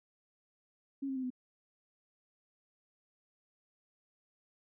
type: tone with pitch steps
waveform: sine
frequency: 274.6 / 266.9 / 259.5 / 252.2 Hz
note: C#4 / C4 / C4 / B3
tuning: -16 / +35 / -14 / +36 cents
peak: -34 dBFS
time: 1.02-1.304 s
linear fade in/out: 10 ms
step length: 71 ms
effects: none